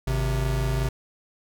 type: tone pair together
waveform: square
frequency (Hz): 52.06 / 130.81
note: G#1 / C3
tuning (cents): +5 / 0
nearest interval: octave + major third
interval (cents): 1595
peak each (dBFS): -26 / -26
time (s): 0.07-0.89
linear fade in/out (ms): 5
effects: none